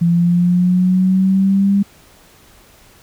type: exponential sweep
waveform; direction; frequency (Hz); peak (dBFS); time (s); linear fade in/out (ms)
sine; up; 169.3 to 200.5; -10; 0.01-1.83; 10
effects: pink hiss -47 dBFS RMS until 3.02 s